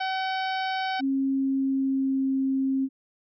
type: harmonic tone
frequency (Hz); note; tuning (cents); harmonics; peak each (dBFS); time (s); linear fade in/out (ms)
759; F#5; +44; 1 / 2 / 3 / 4 / 5 / 6 / 7; -27 / -33 / -37 / -39 / -41 / -43 / -44; 0-1.01; 10
type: tone with pitch glide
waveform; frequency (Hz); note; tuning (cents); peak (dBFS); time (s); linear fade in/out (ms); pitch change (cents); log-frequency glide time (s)
sine; 270.6 to 267.5; C#4 to C4; -42 to +38; -22; 0.99-2.89; 50; -20; 1.09-2.29
effects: none